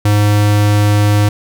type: tone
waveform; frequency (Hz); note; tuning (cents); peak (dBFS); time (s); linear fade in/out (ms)
square; 103.83; G#2; 0; -9; 0.05-1.29; 5
effects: none